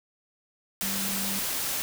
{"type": "tone in noise", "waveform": "sine", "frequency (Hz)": 196, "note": "G3", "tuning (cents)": 0, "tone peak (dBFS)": -34, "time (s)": [0.83, 1.39], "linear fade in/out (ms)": 0, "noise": "white", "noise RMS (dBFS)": -30, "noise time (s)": [0.81, 1.82], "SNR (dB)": -7, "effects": []}